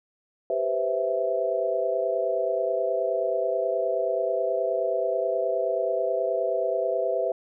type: chord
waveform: sine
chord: C major seventh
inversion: second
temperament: equal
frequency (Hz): 392 / 493.9 / 523.3 / 659.3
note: G4 / B4 / C5 / E5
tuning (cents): 0 / 0 / 0 / 0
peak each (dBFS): -31 / -29 / -29 / -26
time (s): 0.5-7.32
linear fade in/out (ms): 2
effects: none